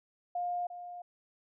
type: tone with echo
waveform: sine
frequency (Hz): 708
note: F5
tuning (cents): +23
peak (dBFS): -31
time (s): 0.35-0.67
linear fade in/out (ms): 5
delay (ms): 350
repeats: 1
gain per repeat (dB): -10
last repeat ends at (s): 1.02
effects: none